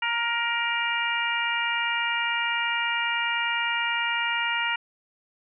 harmonic tone with a mistuned harmonic, 470.6 Hz, A#4, 16 cents sharp, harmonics 2 / 3 / 4 / 5 / 6, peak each -30 / -30 / -30 / -30 / -30 dBFS, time 0.02-4.76 s, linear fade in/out 5 ms, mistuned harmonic 2, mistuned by -16 cents, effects none

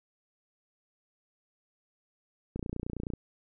click train, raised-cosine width 3 ms, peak -22 dBFS, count 18, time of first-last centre 2.56-3.136 s, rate 29.5 Hz, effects none

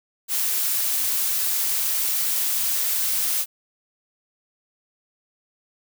blue noise, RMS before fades -23 dBFS, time 0.28-3.46 s, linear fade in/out 50 ms, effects none

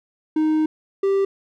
triangle tone pair in turn, 311.1 / 392 Hz, D#4 / G4, 0 / 0 cents, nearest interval major third, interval 400 cents, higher second, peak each -14 dBFS, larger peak neither, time 0.36-0.66 / 1.03-1.25 s, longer first, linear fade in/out 5 ms, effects none

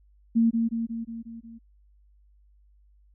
sine tone with echo, 229.1 Hz, A#3, 30 cents flat, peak -17 dBFS, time 0.35-0.51 s, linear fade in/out 20 ms, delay 180 ms, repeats 6, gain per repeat -4 dB, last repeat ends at 1.59 s, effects added 50 Hz sine -56 dBFS peak until 3.14 s

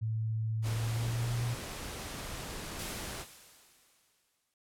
sine tone with pitch glide, 110.7 to 119.33 Hz, A2 to A#2, +11 to +41 cents, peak -30 dBFS, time 0.01-1.55 s, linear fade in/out 20 ms, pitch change +130 cents, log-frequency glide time 0.68-1.31 s
pink noise, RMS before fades -41 dBFS, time 0.62-3.26 s, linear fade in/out 50 ms
white noise with exponential decay, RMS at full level -40 dBFS, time 2.79-4.54 s, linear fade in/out 2 ms, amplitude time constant 380 ms
effects low-pass 12000 Hz 12 dB/octave

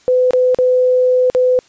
sine tone with dropouts, 505 Hz, B4, 39 cents sharp, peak -9 dBFS, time 0.08-1.59 s, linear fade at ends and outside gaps 0 ms, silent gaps 0.308-0.334 / 0.546-0.587 / 1.3-1.349 s, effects white hiss -50 dBFS RMS until 1.68 s + resampled to 16000 Hz

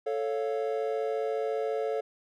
triangle chord, A augmented, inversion none, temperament equal, 440 / 554.4 / 698.5 Hz, A4 / C#5 / E#5, 0 / 0 / 0 cents, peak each -28 / -31 / -34 dBFS, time 0.06-2.01 s, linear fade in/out 10 ms, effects none

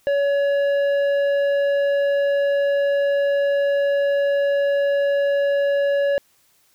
sine tone with tanh clipping, 564 Hz, C#5, 30 cents sharp, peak -18 dBFS, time 0.07-6.18 s, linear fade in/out 0 ms, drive 9 dB, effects white hiss -60 dBFS RMS until 6.74 s

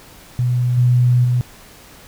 sine tone with level steps, 123.47 Hz, B2, in tune, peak -14 / -10 / -13 dBFS, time 0.39-1.41 s, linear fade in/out 0 ms, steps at 0.77 / 1.24 s, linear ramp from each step 10 ms, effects pink hiss -43 dBFS RMS until 2.07 s

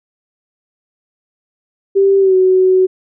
sine tone with pitch glide, 392 to 373.2 Hz, G4 to F#4, 0 to +15 cents, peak -7 dBFS, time 1.95-2.87 s, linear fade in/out 20 ms, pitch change -85 cents, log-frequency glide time 2.19-2.35 s, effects none

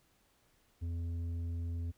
sine tone with tanh clipping, 84.8 Hz, E2, 50 cents sharp, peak -36 dBFS, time 0.81-1.92 s, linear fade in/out 20 ms, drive 7 dB, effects pink hiss -71 dBFS RMS until 1.97 s

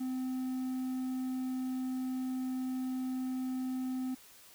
triangle tone, 257.5 Hz, C4, 28 cents flat, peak -31 dBFS, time 0-4.15 s, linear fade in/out 10 ms, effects white hiss -57 dBFS RMS until 4.54 s

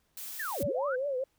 blue noise, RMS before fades -41 dBFS, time 0.17-0.63 s, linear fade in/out 2 ms
sine linear two-way sweep, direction down then up, 1909 to 63.8 to 1599 Hz, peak -33 dBFS, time 0.39-0.96 s, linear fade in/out 10 ms, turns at 0.64 s
sine tone with vibrato, 540 Hz, C#5, 45 cents flat, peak -29 dBFS, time 0.6-1.24 s, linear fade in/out 5 ms, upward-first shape triangle, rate 4.8 Hz, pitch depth 150 cents each way
effects pink hiss -73 dBFS RMS until 1.38 s

